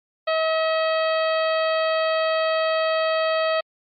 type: harmonic tone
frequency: 640 Hz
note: D#5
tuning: 49 cents sharp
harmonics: 1 / 2 / 3 / 4 / 5 / 6 / 7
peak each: -20 / -26 / -30 / -32 / -34 / -36 / -37 dBFS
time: 0.27-3.61 s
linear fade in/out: 10 ms
effects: MP3 48 kbps